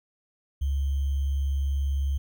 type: tone with sample-and-hold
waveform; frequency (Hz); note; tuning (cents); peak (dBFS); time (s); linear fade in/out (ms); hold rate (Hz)
sine; 69.3; C#2; 0; -23; 0.61-2.18; 10; 3150
effects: none